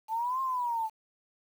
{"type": "exponential two-way sweep", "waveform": "sine", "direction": "up then down", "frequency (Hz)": [867, 1069, 867], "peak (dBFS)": -28, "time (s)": [0.08, 0.9], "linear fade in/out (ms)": 50, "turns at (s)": 0.41, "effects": ["9-bit"]}